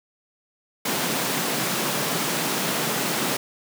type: high-pass noise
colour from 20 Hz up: pink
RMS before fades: -25 dBFS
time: 0.85-3.37 s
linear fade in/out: 5 ms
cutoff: 140 Hz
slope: 48 dB/octave
effects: none